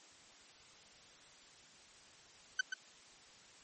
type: tone with echo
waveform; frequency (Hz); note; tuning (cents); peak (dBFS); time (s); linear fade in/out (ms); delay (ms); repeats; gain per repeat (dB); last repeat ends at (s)
40% pulse; 1524; G6; -49; -28; 2.59-2.61; 5; 130; 1; -7; 2.74
effects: white hiss -60 dBFS RMS until 3.63 s + MP3 32 kbps